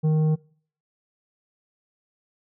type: tone with tanh clipping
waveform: triangle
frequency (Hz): 155.56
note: D#3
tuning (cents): 0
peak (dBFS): -19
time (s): 0.03-0.36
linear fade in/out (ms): 20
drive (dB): 12
effects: noise-tail reverb RT60 0.5 s tail -24 dB re dry